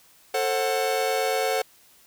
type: chord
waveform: 45% pulse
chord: F# diminished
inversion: first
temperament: just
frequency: 444 / 532.8 / 740 Hz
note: A4 / C5 / F#5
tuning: +16 / +31 / 0 cents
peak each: -27 dBFS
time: 0.34-1.62 s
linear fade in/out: 5 ms
effects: white hiss -56 dBFS RMS until 2.06 s